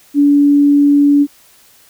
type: tone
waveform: sine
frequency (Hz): 286.9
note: D4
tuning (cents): -40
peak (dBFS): -6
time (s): 0.14-1.27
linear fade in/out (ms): 50
effects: white hiss -47 dBFS RMS until 1.89 s